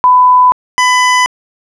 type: tone pair in turn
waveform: sine / 25% pulse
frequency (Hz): 1000 / 1000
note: B5 / B5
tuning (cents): +21 / +21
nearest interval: unison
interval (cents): 0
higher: neither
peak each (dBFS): -3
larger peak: neither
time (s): 0.04-0.52 / 0.78-1.26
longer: neither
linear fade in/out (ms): 0
effects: low-pass 8000 Hz 12 dB/octave